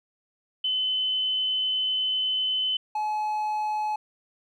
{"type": "tone pair in turn", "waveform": ["sine", "triangle"], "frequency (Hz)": [3036, 851.9], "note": ["F#7", "G#5"], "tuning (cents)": [44, 44], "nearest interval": "octave + minor seventh", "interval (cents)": 2200, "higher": "first", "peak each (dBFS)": -23, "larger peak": "neither", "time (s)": [[0.64, 2.77], [2.95, 3.96]], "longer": "first", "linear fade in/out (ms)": 5, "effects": []}